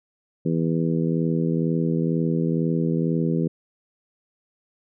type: harmonic tone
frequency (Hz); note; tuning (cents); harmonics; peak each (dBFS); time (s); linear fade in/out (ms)
82.1; E2; -6; 2 / 3 / 4 / 5 / 6; -22 / -26 / -28 / -30 / -32; 0.45-3.48; 10
effects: none